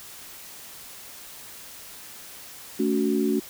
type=chord; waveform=sine; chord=F# minor; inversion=first; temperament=equal with one note detuned; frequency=220 / 283.8 / 370 Hz; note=A3 / C#4 / F#4; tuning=0 / +41 / 0 cents; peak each=-25 dBFS; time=2.79-3.4 s; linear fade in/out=10 ms; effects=white hiss -43 dBFS RMS until 3.49 s